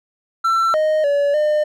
triangle tone with pitch steps, 1342 / 620 / 571 / 604 Hz, E6 / D#5 / D5 / D5, +31 / -6 / -49 / +48 cents, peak -12 dBFS, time 0.44-1.64 s, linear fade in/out 10 ms, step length 300 ms, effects none

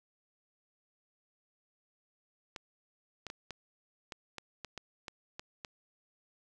clicks, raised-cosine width 0.2 ms, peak -24 dBFS, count 11, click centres 2.562 / 3.267 / 3.301 / 3.507 / 4.122 / 4.383 / 4.647 / 4.777 / 5.082 / 5.395 / 5.648 s, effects none

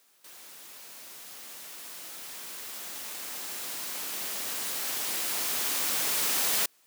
white noise with level ramp, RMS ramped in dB -49 to -26 dBFS, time 0.24-6.66 s, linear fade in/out 5 ms, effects white hiss -64 dBFS RMS until 6.86 s + high-pass 200 Hz 12 dB/octave

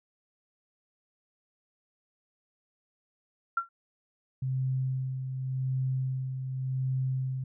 sine tone with exponential decay, 1368 Hz, F6, 36 cents flat, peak -21 dBFS, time 3.57-3.69 s, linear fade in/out 5 ms, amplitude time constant 24 ms
sine tone with tremolo, 130.81 Hz, C3, in tune, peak -26 dBFS, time 4.42-7.44 s, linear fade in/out 5 ms, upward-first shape sine, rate 0.88 Hz, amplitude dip 50%
effects none

